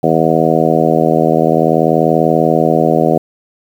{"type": "harmonic tone", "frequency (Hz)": 80.5, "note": "E2", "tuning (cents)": -41, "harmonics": [2, 3, 4, 5, 6, 7, 8, 9], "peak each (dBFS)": [-17, -17, -17, -17, -17, -17, -17, -17], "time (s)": [0.03, 3.18], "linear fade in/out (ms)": 5, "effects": ["7-bit"]}